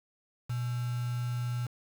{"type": "tone with quantisation", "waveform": "sine", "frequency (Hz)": 121.7, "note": "B2", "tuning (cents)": -25, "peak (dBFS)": -30, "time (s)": [0.49, 1.67], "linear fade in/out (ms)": 10, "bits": 7, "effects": []}